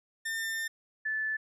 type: tone pair in turn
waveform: 40% pulse / sine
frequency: 1801 / 1744.7 Hz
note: A6 / A6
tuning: +40 / -15 cents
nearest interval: minor second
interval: 55 cents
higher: first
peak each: -31 / -29 dBFS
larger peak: second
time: 0.25-0.68 / 1.05-1.37 s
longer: first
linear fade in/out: 10 ms
effects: resampled to 32000 Hz